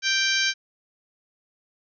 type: harmonic tone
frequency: 784 Hz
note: G5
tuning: in tune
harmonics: 2 / 3 / 4 / 5 / 6 / 7 / 8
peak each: -25 / -27 / -28 / -29 / -30 / -30 / -31 dBFS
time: 0.02-0.54 s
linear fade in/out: 50 ms
effects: none